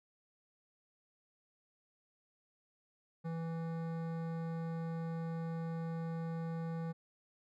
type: tone with hard clipping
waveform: sine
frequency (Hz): 164.81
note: E3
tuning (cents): 0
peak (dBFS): -39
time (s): 3.24-6.93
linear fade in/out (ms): 20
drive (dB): 15
effects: none